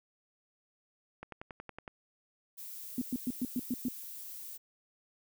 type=click train; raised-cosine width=0.5 ms; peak=-28 dBFS; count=8; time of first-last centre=1.23-1.878 s; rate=10.8 Hz
type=noise; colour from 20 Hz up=violet; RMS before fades=-45 dBFS; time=2.57-4.58 s; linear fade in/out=20 ms
type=tone bursts; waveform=sine; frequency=247.8 Hz; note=B3; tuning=6 cents sharp; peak=-29 dBFS; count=7; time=2.98-3.885 s; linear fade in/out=2 ms; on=35 ms; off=110 ms
effects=none